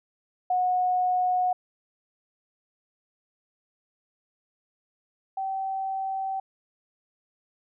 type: tone pair in turn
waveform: sine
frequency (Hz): 730 / 770.7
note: F#5 / G5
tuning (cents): -24 / -30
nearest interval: minor second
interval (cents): 94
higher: second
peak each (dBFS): -21 / -27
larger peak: first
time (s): 0.5-1.53 / 5.37-6.4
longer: neither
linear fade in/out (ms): 5
effects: none